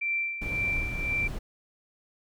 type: tone with tremolo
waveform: sine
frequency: 2349 Hz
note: D7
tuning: in tune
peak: -25 dBFS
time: 0.01-1.28 s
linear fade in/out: 10 ms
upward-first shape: sine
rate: 1.9 Hz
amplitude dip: 65%
type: noise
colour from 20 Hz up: brown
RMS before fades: -34 dBFS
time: 0.41-1.39 s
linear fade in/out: 10 ms
effects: none